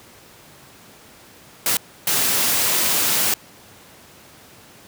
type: noise bursts at uneven times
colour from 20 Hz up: white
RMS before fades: -19 dBFS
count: 2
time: 1.66-1.77 / 2.07-3.34 s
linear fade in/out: 2 ms
effects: pink hiss -46 dBFS RMS until 4.87 s + high-pass 100 Hz 12 dB/octave